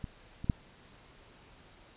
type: clicks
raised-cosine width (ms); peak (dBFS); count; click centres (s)
5; -24 / -26 / -12; 3; 0.042 / 0.444 / 0.498
effects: pink hiss -57 dBFS RMS until 1.96 s + resampled to 8000 Hz